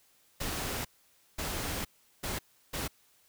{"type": "noise bursts at uneven times", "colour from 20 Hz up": "pink", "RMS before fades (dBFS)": -35, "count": 4, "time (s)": [[0.4, 0.85], [1.38, 1.85], [2.23, 2.39], [2.73, 2.88]], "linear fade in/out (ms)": 10, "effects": ["white hiss -66 dBFS RMS until 3.28 s"]}